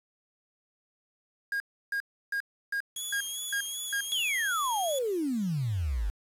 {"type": "tone bursts", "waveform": "triangle", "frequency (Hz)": 1626, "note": "G#6", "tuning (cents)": -37, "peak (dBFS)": -26, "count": 7, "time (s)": [1.52, 4.007], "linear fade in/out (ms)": 2, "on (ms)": 81, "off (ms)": 320}
{"type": "tone with vibrato", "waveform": "15% pulse", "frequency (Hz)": 3322, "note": "G#7", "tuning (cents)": 0, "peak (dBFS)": -27, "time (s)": [2.96, 4.99], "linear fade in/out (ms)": 5, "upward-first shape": "sine", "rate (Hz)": 2.6, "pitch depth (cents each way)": 51}
{"type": "exponential sweep", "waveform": "sine", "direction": "down", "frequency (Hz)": [3429, 46.25], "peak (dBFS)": -27, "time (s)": [4.12, 6.1], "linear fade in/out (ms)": 0}
{"effects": ["resampled to 32000 Hz", "8-bit"]}